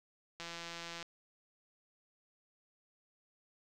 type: click train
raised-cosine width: 0.2 ms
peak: -27 dBFS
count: 107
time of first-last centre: 0.4-1.027 s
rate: 169 Hz
effects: none